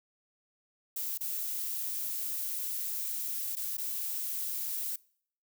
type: noise with dropouts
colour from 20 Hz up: violet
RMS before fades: -35 dBFS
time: 0.96-4.96 s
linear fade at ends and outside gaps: 5 ms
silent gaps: 1.177-1.207 / 3.555-3.567 / 3.77-3.781 s
effects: noise-tail reverb RT60 0.6 s tail -24 dB re dry